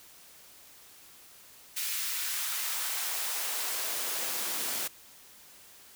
white noise with high-pass filter sweep, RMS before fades -33 dBFS, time 1.76-4.88 s, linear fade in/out 10 ms, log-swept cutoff 2100 to 210 Hz, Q 0.97, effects white hiss -54 dBFS RMS until 5.95 s

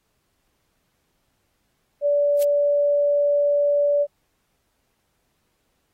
sine tone, 578 Hz, D5, 28 cents flat, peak -16 dBFS, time 2.01-4.07 s, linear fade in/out 50 ms
blue noise with exponential growth, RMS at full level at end -26 dBFS, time 2.35-2.43 s, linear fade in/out 1 ms, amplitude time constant 16 ms
effects pink hiss -71 dBFS RMS until 5.93 s + AAC 48 kbps

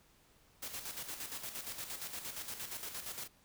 white noise with tremolo, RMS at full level -42 dBFS, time 0.62-3.28 s, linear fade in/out 10 ms, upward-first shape square, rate 8.6 Hz, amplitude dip 55%, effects pink hiss -67 dBFS RMS until 3.44 s

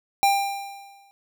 square tone with exponential decay, 795 Hz, G5, 24 cents sharp, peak -15 dBFS, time 0.23-1.11 s, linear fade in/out 0 ms, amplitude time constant 190 ms, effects none

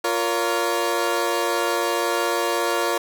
20% pulse chord, Bb minor, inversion second, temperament equal with one note detuned, 349.2 / 466.2 / 566.7 Hz, F4 / Bb4 / Db5, 0 / 0 / +38 cents, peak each -20 dBFS, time 0.04-2.98 s, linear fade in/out 5 ms, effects none

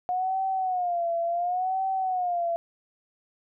sine tone with vibrato, 720 Hz, F#5, 47 cents flat, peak -24 dBFS, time 0.09-2.56 s, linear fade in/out 0 ms, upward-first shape sine, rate 0.7 Hz, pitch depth 110 cents each way, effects none

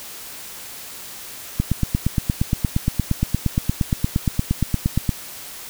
click train, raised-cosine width 5 ms, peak -5 dBFS, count 31, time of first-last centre 1.6-5.092 s, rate 8.59 Hz, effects white hiss -36 dBFS RMS until 5.69 s

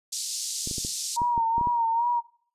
white band-pass noise, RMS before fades -32 dBFS, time 0.12-1.17 s, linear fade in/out 10 ms, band 4400 to 8200 Hz, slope 24 dB/octave
clicks, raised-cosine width 3 ms, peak -22 dBFS, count 9, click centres 0.674 / 0.712 / 0.782 / 0.849 / 1.218 / 1.378 / 1.581 / 1.612 / 1.672 s
sine tone with vibrato, 935 Hz, A#5, 5 cents sharp, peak -21 dBFS, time 1.16-2.21 s, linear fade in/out 20 ms, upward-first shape sine, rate 2.4 Hz, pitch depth 57 cents each way
effects noise-tail reverb RT60 0.5 s tail -21 dB re dry + resampled to 32000 Hz

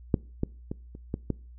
clicks, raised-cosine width 3 ms, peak -8 / -13 / -19 / -30 / -16 / -14 dBFS, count 6, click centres 0.142 / 0.434 / 0.715 / 0.951 / 1.141 / 1.303 s, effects noise-tail reverb RT60 0.4 s tail -24 dB re dry + added 60 Hz sine -45 dBFS peak until 1.58 s

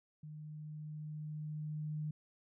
sine tone with level ramp, 152.4 Hz, D#3, 36 cents flat, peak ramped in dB -46 to -36 dBFS, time 0.23-2.11 s, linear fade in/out 5 ms, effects none

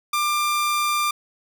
sawtooth tone, 1191 Hz, D6, 24 cents sharp, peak -16 dBFS, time 0.13-1.11 s, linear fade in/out 5 ms, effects none

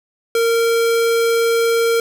square tone, 461.4 Hz, A#4, 18 cents flat, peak -14 dBFS, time 0.35-2 s, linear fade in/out 2 ms, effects none

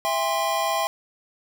square chord, C major, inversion first, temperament equal with one note detuned, 659.3 / 804.6 / 1046.5 Hz, E5 / G5 / C6, 0 / +45 / 0 cents, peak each -27 dBFS, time 0.05-0.87 s, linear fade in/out 0 ms, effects none

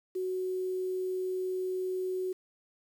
sine tone with quantisation, 371.1 Hz, F#4, 5 cents sharp, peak -30 dBFS, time 0.15-2.33 s, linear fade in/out 10 ms, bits 9, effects none

